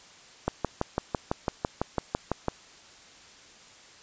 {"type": "click train", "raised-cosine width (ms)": 1, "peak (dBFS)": -11, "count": 13, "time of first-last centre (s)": [0.48, 2.483], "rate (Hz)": 5.99, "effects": ["white hiss -52 dBFS RMS until 4.02 s", "resampled to 16000 Hz"]}